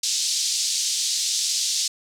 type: band-pass noise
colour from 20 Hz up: pink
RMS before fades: -24 dBFS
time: 0.03-1.88 s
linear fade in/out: 5 ms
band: 4100 to 7700 Hz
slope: 24 dB/octave
effects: none